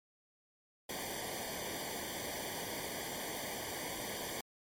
pink noise with comb filter, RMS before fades -41 dBFS, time 0.89-4.41 s, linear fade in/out 5 ms, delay 0.75 ms, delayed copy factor -0.95, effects MP3 64 kbps

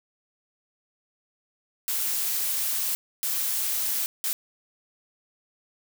blue noise bursts at uneven times, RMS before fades -27 dBFS, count 3, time 1.88-2.95 / 3.23-4.06 / 4.24-4.33 s, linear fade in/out 0 ms, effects none

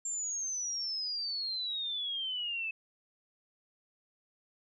sine exponential sweep, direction down, 7400 to 2600 Hz, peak -33 dBFS, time 0.05-2.71 s, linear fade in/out 5 ms, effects none

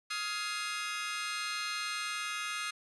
20% pulse chord, F minor seventh, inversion third, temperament just, 1257.2 / 1396.9 / 1676.3 / 2095 Hz, Eb6 / F6 / Ab6 / C7, +18 / 0 / +16 / +2 cents, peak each -33 / -36 / -37 / -35 dBFS, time 0.1-2.71 s, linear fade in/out 10 ms, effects resampled to 24000 Hz

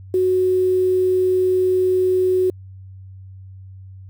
sine tone with quantisation, 370 Hz, F#4, in tune, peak -14 dBFS, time 0.14-2.5 s, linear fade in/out 2 ms, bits 7, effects added 95 Hz sine -36 dBFS peak until 4.09 s

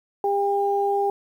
sine tone pair together, 400.9 / 801.8 Hz, G4 / G5, +39 / +39 cents, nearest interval octave, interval 1200 cents, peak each -22 dBFS, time 0.24-1.1 s, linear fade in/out 2 ms, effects 9-bit

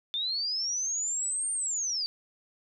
sine linear two-way sweep, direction up then down, 3520 to 8870 to 4559 Hz, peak -28 dBFS, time 0.14-2.06 s, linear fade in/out 0 ms, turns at 1.52 s, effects none

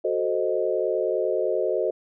sine chord, F# diminished seventh, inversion none, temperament equal, 370 / 440 / 523.3 / 622.3 Hz, F#4 / A4 / C5 / Eb5, 0 / 0 / 0 / 0 cents, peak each -27 dBFS, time 0.04-1.91 s, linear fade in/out 10 ms, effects none

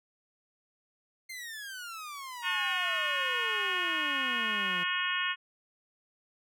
sawtooth exponential sweep, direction down, 2115 to 170 Hz, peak -36 dBFS, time 1.29-4.84 s, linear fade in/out 10 ms
harmonic tone, 361.8 Hz, F#4, 39 cents flat, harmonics 3 / 4 / 5 / 6 / 7 / 8 / 9, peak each -36 / -36 / -34 / -40 / -36 / -35 / -40 dBFS, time 2.42-5.36 s, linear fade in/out 50 ms
effects none

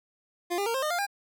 25% pulse tone with pitch steps, 350 / 402 / 461.8 / 530.5 / 609.4 / 700 / 804.1 Hz, F4 / G4 / A#4 / C5 / D#5 / F5 / G5, +4 / +44 / -16 / +24 / -36 / +4 / +44 cents, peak -23 dBFS, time 0.5-1.067 s, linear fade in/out 20 ms, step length 81 ms, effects none

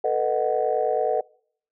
sine chord, B dominant seventh, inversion third, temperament just, 444.5 / 493.9 / 617.4 / 740.8 Hz, A4 / B4 / D#5 / F#5, +18 / 0 / -14 / +2 cents, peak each -25 dBFS, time 0.04-1.21 s, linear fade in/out 5 ms, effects noise-tail reverb RT60 0.6 s tail -26 dB re dry + tanh soft clip ceiling -10 dBFS

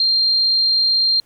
sine tone, 4186 Hz, C8, in tune, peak -13 dBFS, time 0-1.2 s, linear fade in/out 2 ms, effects pink hiss -58 dBFS RMS until 1.25 s

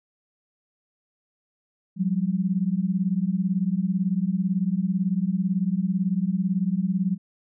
sine beating tone pair, 177.9 / 195.9 Hz, F3 / G3, +32 / -1 cents, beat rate 18 Hz, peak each -24 dBFS, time 1.96-7.18 s, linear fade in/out 50 ms, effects none

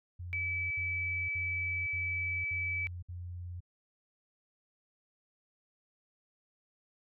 sine tone bursts, 88.2 Hz, F2, 18 cents sharp, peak -39 dBFS, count 6, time 0.19-3.605 s, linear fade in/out 10 ms, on 520 ms, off 59 ms
sine tone, 2300 Hz, D7, 37 cents flat, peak -32 dBFS, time 0.33-2.87 s, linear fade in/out 0 ms
effects none

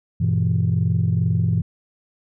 sine chord, E minor, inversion first, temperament equal with one note detuned, 98 / 120.51 / 164.81 Hz, G2 / B2 / E3, 0 / -42 / 0 cents, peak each -20 dBFS, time 0.2-1.62 s, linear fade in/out 10 ms, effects tanh soft clip ceiling -10 dBFS

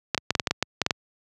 clicks, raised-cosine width 0.2 ms, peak -4 dBFS, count 11, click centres 0.147 / 0.178 / 0.306 / 0.352 / 0.398 / 0.472 / 0.51 / 0.626 / 0.817 / 0.864 / 0.908 s, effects high-pass 80 Hz 12 dB/octave

